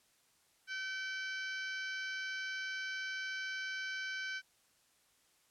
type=harmonic tone with a mistuned harmonic; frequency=767 Hz; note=G5; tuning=38 cents flat; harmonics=2 / 3 / 4 / 5 / 6 / 7 / 8; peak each=-39 / -46 / -49 / -53 / -54 / -53 / -56 dBFS; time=0.67-4.42 s; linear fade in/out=50 ms; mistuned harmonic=5; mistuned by=+64 cents; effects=white hiss -71 dBFS RMS until 5.5 s + low-pass 11000 Hz 12 dB/octave